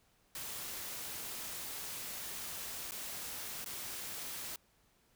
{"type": "noise with dropouts", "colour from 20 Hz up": "white", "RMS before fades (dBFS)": -43, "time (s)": [0.35, 4.56], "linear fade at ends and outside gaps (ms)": 2, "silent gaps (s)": [[2.91, 2.919], [3.645, 3.66]], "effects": ["pink hiss -71 dBFS RMS until 5.15 s"]}